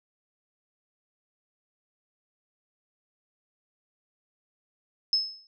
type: tone with exponential decay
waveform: sine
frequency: 5200 Hz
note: E8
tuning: 24 cents flat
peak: -18 dBFS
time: 5.13-5.47 s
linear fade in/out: 1 ms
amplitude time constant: 73 ms
effects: none